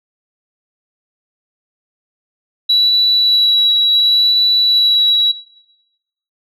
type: tone with vibrato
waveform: sine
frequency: 3921 Hz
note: B7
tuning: 13 cents flat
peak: -8 dBFS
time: 2.69-5.32 s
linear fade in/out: 10 ms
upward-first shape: sine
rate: 0.7 Hz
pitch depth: 12 cents each way
effects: noise-tail reverb RT60 1.0 s tail -21 dB re dry + tanh soft clip ceiling -4 dBFS